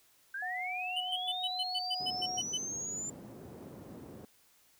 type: linear sweep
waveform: sine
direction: up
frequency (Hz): 1542 to 7200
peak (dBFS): -36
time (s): 0.34-3.1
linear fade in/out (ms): 5
type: tone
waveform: sine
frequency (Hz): 733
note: F#5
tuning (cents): -16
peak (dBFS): -38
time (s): 0.42-2.4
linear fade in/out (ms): 5
type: tone bursts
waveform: triangle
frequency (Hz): 3004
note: F#7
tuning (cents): +26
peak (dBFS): -30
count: 11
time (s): 0.96-2.577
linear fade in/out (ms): 10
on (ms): 47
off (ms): 110
type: band-pass noise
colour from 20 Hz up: white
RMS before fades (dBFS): -49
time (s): 2-4.25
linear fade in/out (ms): 2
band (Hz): 110 to 330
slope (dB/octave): 12
effects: white hiss -66 dBFS RMS until 4.79 s